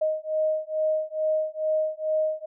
sine beating tone pair, 622.3 / 624.6 Hz, D#5 / D#5, 0 / +7 cents, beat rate 2.3 Hz, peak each -26 dBFS, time 0.01-2.46 s, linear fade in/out 10 ms, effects none

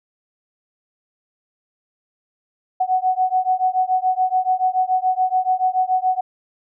sine beating tone pair, 740 / 747 Hz, F#5 / F#5, 0 / +16 cents, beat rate 7 Hz, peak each -19 dBFS, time 2.8-6.21 s, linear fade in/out 10 ms, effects none

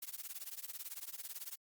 blue noise with tremolo, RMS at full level -42 dBFS, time 0.02-1.56 s, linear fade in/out 5 ms, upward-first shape triangle, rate 18 Hz, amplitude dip 100%, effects Opus 48 kbps

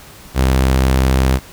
sawtooth tone, 65.41 Hz, C2, in tune, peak -7 dBFS, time 0.34-1.4 s, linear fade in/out 50 ms, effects pink hiss -39 dBFS RMS until 1.52 s

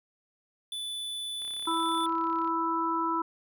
square tone, 3484 Hz, A7, 18 cents flat, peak -34 dBFS, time 0.72-2.06 s, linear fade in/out 2 ms
click train, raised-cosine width 0.3 ms, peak -34 dBFS, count 37, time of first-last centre 1.42-2.476 s, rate 34.1 Hz
harmonic tone, 329.6 Hz, E4, in tune, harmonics 1 / 3 / 4, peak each -32 / -29 / -31 dBFS, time 1.67-3.22 s, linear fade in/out 5 ms
effects none

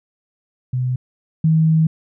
sine tone pair in turn, 126.6 / 159.51 Hz, B2 / D#3, +43 / +43 cents, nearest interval major third, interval 400 cents, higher second, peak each -17 / -11 dBFS, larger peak second, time 0.73-0.96 / 1.44-1.87 s, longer second, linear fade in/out 5 ms, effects none

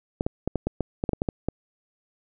clicks, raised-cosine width 2 ms, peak -11 dBFS, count 12, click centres 0.209 / 0.265 / 0.476 / 0.557 / 0.67 / 0.807 / 1.039 / 1.092 / 1.133 / 1.219 / 1.288 / 1.486 s, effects none

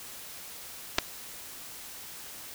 clicks, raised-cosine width 0.2 ms, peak -6 dBFS, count 2, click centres 0.984 / 0.987 s, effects white hiss -44 dBFS RMS until 2.54 s

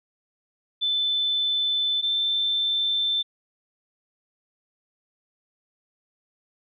sine tone pair in turn, 3520 / 3549 Hz, A7 / A7, 0 / +14 cents, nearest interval unison, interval 14 cents, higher second, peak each -21 dBFS, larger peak neither, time 0.81-2.02 / 2.02-3.23 s, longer neither, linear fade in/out 20 ms, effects none

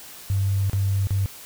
triangle tone with dropouts, 98 Hz, G2, in tune, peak -15 dBFS, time 0.3-1.26 s, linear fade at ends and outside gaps 0 ms, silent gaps 0.697-0.732 / 1.071-1.107 s, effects tanh soft clip ceiling -17 dBFS + white hiss -42 dBFS RMS until 1.45 s

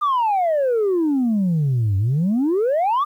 sine exponential two-way sweep, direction down then up, 1227 to 94 to 1227 Hz, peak -14 dBFS, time 0.01-3.05 s, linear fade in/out 20 ms, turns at 1.97 s, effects tanh soft clip ceiling -14 dBFS + 9-bit

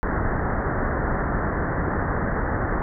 pink low-pass noise, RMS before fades -24 dBFS, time 0.03-2.82 s, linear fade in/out 0 ms, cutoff 1900 Hz, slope 96 dB/octave, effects none

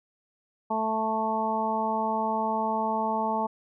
harmonic tone, 220 Hz, A3, in tune, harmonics 1 / 2 / 3 / 4 / 5, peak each -32 / -35 / -32 / -27 / -34 dBFS, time 0.7-3.47 s, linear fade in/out 10 ms, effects none

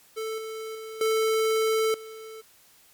square tone with level steps, 441.1 Hz, A4, 4 cents sharp, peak -30 / -34 / -37 / -22 / -40 dBFS, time 0.16-2.42 s, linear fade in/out 20 ms, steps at 0.38 / 0.75 / 1.01 / 1.94 s, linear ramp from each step 2 ms, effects white hiss -57 dBFS RMS until 2.93 s + MP3 96 kbps

